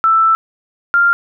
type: tone pair in turn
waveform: sine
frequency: 1325 / 1394.2 Hz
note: E6 / F6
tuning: +9 / -3 cents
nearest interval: minor second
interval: 88 cents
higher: second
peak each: -8 dBFS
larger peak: neither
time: 0.04-0.35 / 0.94-1.13 s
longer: first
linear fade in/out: 0 ms
effects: none